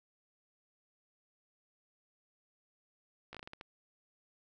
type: slowing click train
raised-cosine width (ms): 0.3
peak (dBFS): -30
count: 8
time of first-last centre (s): 3.33-3.611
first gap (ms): 16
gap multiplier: 1.3
effects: none